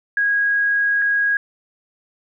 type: tone pair in turn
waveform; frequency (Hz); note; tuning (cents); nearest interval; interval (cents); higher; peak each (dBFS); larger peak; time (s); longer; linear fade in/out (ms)
sine; 1646 / 1646; G#6 / G#6; -16 / -16; unison; 0; neither; -15; neither; 0.17-1.02 / 1.02-1.37; first; 2
effects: none